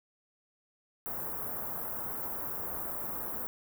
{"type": "band-stop noise", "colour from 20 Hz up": "white", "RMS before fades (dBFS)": -37, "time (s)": [1.06, 3.47], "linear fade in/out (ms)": 0, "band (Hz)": [1300, 14000], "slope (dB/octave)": 24, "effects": []}